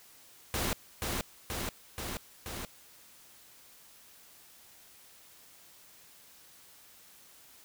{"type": "noise with echo", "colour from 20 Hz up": "pink", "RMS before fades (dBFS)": -32, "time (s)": [0.54, 0.73], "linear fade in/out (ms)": 0, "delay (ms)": 480, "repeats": 4, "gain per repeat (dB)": -2, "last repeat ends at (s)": 2.65, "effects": ["white hiss -57 dBFS RMS until 7.64 s"]}